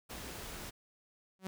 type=noise; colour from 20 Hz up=pink; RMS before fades=-45 dBFS; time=0.09-0.71 s; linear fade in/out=20 ms
type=tone with exponential growth; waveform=sawtooth; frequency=188.9 Hz; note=F#3; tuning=36 cents sharp; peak=-31 dBFS; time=1.39-1.47 s; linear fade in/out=0 ms; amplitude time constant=17 ms
effects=none